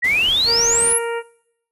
sine exponential sweep, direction up, 1877 to 11470 Hz, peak -14 dBFS, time 0.02-0.99 s, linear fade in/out 20 ms
pink noise, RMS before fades -33 dBFS, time 0.04-0.93 s, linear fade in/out 5 ms
harmonic tone, 466 Hz, A#4, 1 cent flat, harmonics 1 / 2 / 3 / 4 / 5 / 6, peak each -22 / -28 / -32 / -34 / -36 / -38 dBFS, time 0.45-1.23 s, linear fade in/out 50 ms
effects noise-tail reverb RT60 0.8 s tail -22 dB re dry + resampled to 32000 Hz

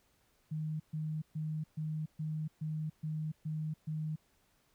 sine tone bursts, 155.2 Hz, D#3, 4 cents flat, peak -34 dBFS, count 9, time 0.51-4.16 s, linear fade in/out 10 ms, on 290 ms, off 130 ms, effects pink hiss -72 dBFS RMS until 4.74 s

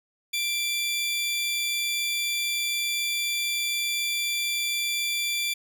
sawtooth tone pair together, 2357 / 3472 Hz, D7 / A7, +6 / -24 cents, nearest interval perfect fifth, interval 670 cents, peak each -24 / -26 dBFS, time 0.33-5.54 s, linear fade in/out 10 ms, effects none

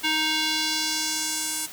square tone with band-pass filter sweep, 312.3 Hz, D#4, 7 cents sharp, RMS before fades -26 dBFS, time 0.03-1.67 s, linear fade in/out 20 ms, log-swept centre 2800 to 9400 Hz, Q 1.5, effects white hiss -41 dBFS RMS until 1.72 s

